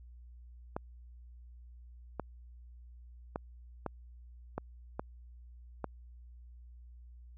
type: clicks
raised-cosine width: 1 ms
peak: -21 dBFS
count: 7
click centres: 0.765 / 2.197 / 3.359 / 3.863 / 4.58 / 4.995 / 5.843 s
effects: added 60 Hz sine -50 dBFS peak until 7.37 s